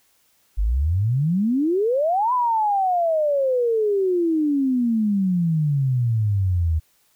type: exponential two-way sweep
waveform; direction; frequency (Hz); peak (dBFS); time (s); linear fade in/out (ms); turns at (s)
sine; up then down; 46.62 to 1017 to 77.4; -17; 0.57-6.8; 20; 2.33
effects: white hiss -62 dBFS RMS until 7.15 s